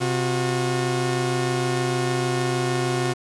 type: tone pair together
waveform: sawtooth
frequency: 129.4 / 361.7 Hz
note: C3 / F#4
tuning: -19 / -39 cents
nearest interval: octave + tritone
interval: 1780 cents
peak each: -20 dBFS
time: 0-3.14 s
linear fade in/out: 20 ms
effects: resampled to 24000 Hz + 7-bit